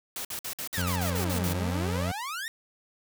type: noise bursts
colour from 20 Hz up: white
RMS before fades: -35 dBFS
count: 10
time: 0.16-1.527 s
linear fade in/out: 2 ms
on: 89 ms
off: 53 ms
type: exponential two-way sweep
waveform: sawtooth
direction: down then up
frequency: 1940 to 149.5 to 1897 Hz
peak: -29 dBFS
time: 0.74-2.48 s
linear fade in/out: 0 ms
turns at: 1.5 s
type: tone with vibrato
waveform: 25% pulse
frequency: 89.4 Hz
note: F2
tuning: 41 cents sharp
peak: -24 dBFS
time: 0.77-2.12 s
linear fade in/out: 10 ms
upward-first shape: triangle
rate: 7.7 Hz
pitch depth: 15 cents each way
effects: none